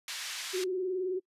white band-pass noise, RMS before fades -39 dBFS, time 0.08-0.64 s, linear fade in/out 2 ms, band 1500 to 5600 Hz, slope 12 dB/octave
sine tone with vibrato, 370 Hz, F#4, in tune, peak -29 dBFS, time 0.53-1.2 s, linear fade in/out 20 ms, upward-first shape sine, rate 19 Hz, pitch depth 53 cents each way
effects noise-tail reverb RT60 0.1 s tail -24 dB re dry + resampled to 32000 Hz

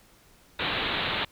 white low-pass noise, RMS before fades -29 dBFS, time 0.59-1.25 s, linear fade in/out 5 ms, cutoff 4000 Hz, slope 96 dB/octave, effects pink hiss -58 dBFS RMS until 1.31 s

